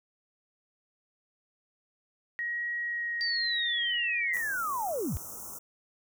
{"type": "tone with vibrato", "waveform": "sine", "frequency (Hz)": 1890, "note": "A#6", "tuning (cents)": 23, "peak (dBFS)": -30, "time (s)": [2.39, 4.37], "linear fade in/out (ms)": 0, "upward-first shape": "sine", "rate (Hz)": 0.78, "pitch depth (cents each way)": 10}
{"type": "linear sweep", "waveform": "sine", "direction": "down", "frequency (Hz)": [4699, 48.78], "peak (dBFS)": -29, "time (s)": [3.21, 5.17], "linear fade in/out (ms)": 0}
{"type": "band-stop noise", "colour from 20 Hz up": "white", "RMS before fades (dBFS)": -42, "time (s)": [4.33, 5.59], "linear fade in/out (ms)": 10, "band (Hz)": [1400, 5600], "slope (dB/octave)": 96}
{"effects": []}